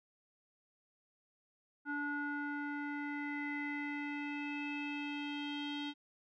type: tone with low-pass filter sweep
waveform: square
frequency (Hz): 290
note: D4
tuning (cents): -22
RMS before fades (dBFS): -40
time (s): 1.85-5.94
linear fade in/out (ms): 50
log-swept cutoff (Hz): 1400 to 3400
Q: 6.3
effects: none